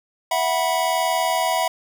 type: chord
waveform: square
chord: E suspended second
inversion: none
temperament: equal with one note detuned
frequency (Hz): 659.3 / 740 / 978.1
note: E5 / F#5 / B5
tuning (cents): 0 / 0 / -17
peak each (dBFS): -24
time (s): 0.31-1.68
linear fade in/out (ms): 5
effects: none